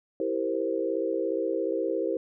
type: chord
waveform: sine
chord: C dominant seventh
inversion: first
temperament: equal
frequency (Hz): 329.6 / 392 / 466.2 / 523.3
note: E4 / G4 / Bb4 / C5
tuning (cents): 0 / 0 / 0 / 0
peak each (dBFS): -31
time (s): 0.2-2.17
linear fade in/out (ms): 2
effects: none